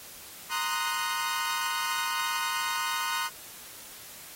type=chord; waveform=sawtooth; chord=C half-diminished seventh; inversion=third; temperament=equal; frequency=932.3 / 1046.5 / 1244.5 / 1480 Hz; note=Bb5 / C6 / Eb6 / Gb6; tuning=0 / 0 / 0 / 0 cents; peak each=-30 dBFS; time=0.49-3.3 s; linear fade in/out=50 ms; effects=white hiss -46 dBFS RMS until 4.35 s + AAC 48 kbps